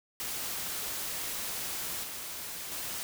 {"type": "noise with level steps", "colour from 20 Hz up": "white", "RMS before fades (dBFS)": [-36, -40, -37], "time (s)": [0.2, 3.03], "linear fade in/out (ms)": 0, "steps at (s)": [2.03, 2.71], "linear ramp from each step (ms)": 10, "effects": []}